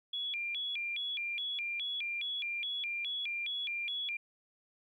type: tone with vibrato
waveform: sine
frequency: 2837 Hz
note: F7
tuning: 27 cents sharp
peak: -34 dBFS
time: 0.13-4.17 s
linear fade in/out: 5 ms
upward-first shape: square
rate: 2.4 Hz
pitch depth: 300 cents each way
effects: 12-bit